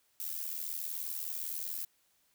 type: noise with amplitude modulation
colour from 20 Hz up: violet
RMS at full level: -35 dBFS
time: 0.2-1.85 s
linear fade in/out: 2 ms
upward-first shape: sine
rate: 80 Hz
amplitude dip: 80%
effects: white hiss -72 dBFS RMS until 2.34 s